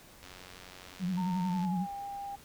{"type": "click train", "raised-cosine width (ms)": 0.2, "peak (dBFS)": -31, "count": 131, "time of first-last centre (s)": [0.23, 1.649], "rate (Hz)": 91.6}
{"type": "tone with vibrato", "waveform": "sine", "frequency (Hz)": 182.3, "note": "F#3", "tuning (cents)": -25, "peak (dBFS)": -29, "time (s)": [0.99, 1.87], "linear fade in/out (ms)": 50, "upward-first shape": "sine", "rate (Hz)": 11, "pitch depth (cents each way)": 81}
{"type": "tone with pitch glide", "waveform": "sine", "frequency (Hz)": [914, 800.3], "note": ["A#5", "G5"], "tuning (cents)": [-34, 36], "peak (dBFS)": -37, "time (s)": [1.17, 2.36], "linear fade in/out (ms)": 10, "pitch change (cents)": -230, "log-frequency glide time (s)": [1.44, 1.88]}
{"effects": ["pink hiss -55 dBFS RMS until 2.44 s"]}